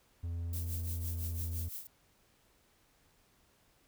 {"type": "tone with pitch glide", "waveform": "triangle", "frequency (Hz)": [84.9, 84.17], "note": ["F2", "E2"], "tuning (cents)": [-48, 37], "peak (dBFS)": -33, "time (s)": [0.23, 1.69], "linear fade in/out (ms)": 10, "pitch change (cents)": -15, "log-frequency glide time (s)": [0.68, 1.23]}
{"type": "noise with tremolo", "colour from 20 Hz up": "violet", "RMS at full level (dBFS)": -41, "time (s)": [0.53, 1.87], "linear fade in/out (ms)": 2, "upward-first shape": "triangle", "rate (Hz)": 5.9, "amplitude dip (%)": 80}
{"effects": ["pink hiss -69 dBFS RMS until 3.87 s"]}